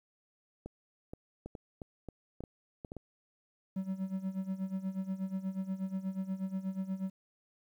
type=clicks; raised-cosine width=2 ms; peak=-29 dBFS; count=11; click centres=0.66 / 1.135 / 1.46 / 1.552 / 1.818 / 2.087 / 2.406 / 2.438 / 2.848 / 2.919 / 2.967 s
type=tone with tremolo; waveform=triangle; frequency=190.3 Hz; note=F#3; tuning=49 cents sharp; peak=-29 dBFS; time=3.76-7.1 s; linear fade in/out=5 ms; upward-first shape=sine; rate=8.3 Hz; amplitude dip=80%
effects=11-bit